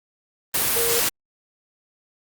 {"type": "tone in noise", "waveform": "sine", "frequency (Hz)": 466.2, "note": "A#4", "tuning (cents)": 0, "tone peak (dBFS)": -24, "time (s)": [0.76, 1], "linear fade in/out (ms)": 5, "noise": "white", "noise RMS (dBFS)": -21, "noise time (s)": [0.54, 1.09], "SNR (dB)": -6, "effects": ["Opus 32 kbps"]}